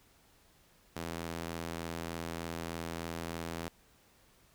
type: tone with high-pass filter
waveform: sawtooth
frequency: 83.3 Hz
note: E2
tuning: 19 cents sharp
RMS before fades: -40 dBFS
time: 0.96-3.68 s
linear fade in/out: 0 ms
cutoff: 170 Hz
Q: 0.55
effects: pink hiss -65 dBFS RMS until 4.54 s

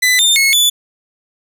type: tone with pitch steps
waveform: sawtooth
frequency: 2002 / 3604 / 2183 / 3471 Hz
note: B6 / A7 / C#7 / A7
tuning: +23 / +41 / -27 / -24 cents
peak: -6 dBFS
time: 0.02-0.7 s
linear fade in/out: 10 ms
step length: 170 ms
effects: none

